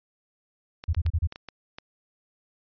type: clicks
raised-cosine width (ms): 0.2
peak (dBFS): -21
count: 7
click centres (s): 0.839 / 0.947 / 1.064 / 1.324 / 1.359 / 1.487 / 1.785
type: tone bursts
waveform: sine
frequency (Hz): 82.1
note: E2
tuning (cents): -6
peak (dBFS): -20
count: 5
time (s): 0.88-1.273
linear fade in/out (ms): 10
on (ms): 53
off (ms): 32
effects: resampled to 11025 Hz